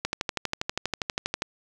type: click train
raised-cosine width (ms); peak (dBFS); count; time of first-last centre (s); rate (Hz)
0.2; -9; 18; 0.05-1.421; 12.4
effects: none